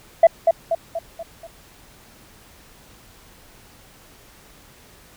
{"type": "tone with echo", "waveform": "sine", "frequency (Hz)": 666, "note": "E5", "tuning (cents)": 18, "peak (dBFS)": -4, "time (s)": [0.23, 0.27], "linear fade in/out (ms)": 5, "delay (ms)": 240, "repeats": 5, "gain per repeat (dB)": -6, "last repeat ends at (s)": 1.47, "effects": ["tanh soft clip ceiling -4 dBFS", "pink hiss -49 dBFS RMS until 5.16 s"]}